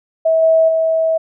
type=tone with level steps; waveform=sine; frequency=647 Hz; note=E5; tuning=32 cents flat; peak=-10 / -8 / -12 dBFS; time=0.25-1.18 s; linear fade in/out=10 ms; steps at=0.42 / 0.68 s; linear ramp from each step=10 ms; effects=none